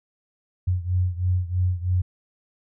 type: beating tone pair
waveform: sine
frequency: 89.7 / 92.8 Hz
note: F2 / F#2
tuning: +47 / +6 cents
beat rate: 3.1 Hz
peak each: -22 / -25 dBFS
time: 0.67-2.02 s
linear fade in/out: 10 ms
effects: none